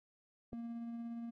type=tone with tremolo; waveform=triangle; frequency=233.1 Hz; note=A#3; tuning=in tune; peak=-38 dBFS; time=0.52-1.31 s; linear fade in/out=20 ms; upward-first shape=sine; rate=17 Hz; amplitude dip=25%
type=click; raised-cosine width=2 ms; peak=-34 dBFS; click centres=0.531 s
effects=none